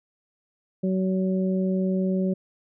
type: harmonic tone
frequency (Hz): 187.8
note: F#3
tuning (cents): +26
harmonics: 1 / 2 / 3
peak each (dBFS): -22 / -29 / -32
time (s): 0.83-2.34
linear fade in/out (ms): 10
effects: none